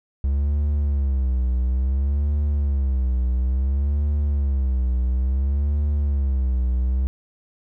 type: tone with vibrato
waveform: triangle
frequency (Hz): 67.5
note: C#2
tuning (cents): -45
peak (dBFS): -16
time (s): 0.24-7.07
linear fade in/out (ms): 0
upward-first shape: sine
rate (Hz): 0.58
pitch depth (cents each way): 140
effects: none